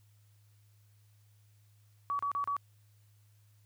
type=tone bursts; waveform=sine; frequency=1136 Hz; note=C#6; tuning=42 cents sharp; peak=-30 dBFS; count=4; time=2.1-2.566 s; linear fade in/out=0 ms; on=91 ms; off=34 ms; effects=added 104 Hz sine -61 dBFS peak until 3.65 s + white hiss -73 dBFS RMS until 3.65 s